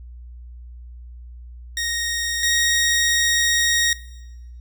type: tone pair in turn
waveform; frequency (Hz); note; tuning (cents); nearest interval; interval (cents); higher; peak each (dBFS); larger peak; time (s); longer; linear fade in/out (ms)
15% pulse; 1864.7 / 1875.5; A#6 / A#6; 0 / +10; unison; 10; second; -16 / -11; second; 1.77-2.43 / 2.43-3.93; second; 2
effects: noise-tail reverb RT60 1.0 s tail -18 dB re dry + added 60 Hz sine -36 dBFS peak until 4.6 s